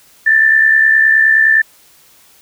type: tone with amplitude modulation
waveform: sine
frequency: 1771 Hz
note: A6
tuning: 11 cents sharp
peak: -4 dBFS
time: 0.26-1.62 s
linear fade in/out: 10 ms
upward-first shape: sine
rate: 69.7 Hz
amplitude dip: 55%
effects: white hiss -47 dBFS RMS until 2.41 s